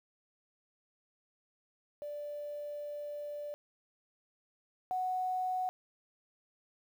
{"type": "tone pair in turn", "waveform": "sine", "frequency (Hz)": [587.3, 740], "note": ["D5", "F#5"], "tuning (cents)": [0, 0], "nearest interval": "major third", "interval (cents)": 400, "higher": "second", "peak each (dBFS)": [-38, -31], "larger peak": "second", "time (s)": [[2.02, 3.54], [4.91, 5.69]], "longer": "first", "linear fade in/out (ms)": 0, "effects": ["10-bit"]}